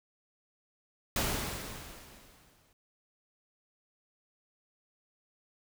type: noise with exponential decay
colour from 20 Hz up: pink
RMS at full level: -29 dBFS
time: 1.16-2.73 s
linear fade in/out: 2 ms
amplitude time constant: 340 ms
effects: none